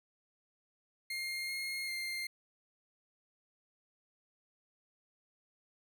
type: tone with pitch steps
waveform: 30% pulse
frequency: 2125 / 2144 / 2107 Hz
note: C7 / C7 / C7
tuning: +26 / +42 / +12 cents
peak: -34 dBFS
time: 1.1-2.27 s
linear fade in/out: 5 ms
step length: 390 ms
effects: none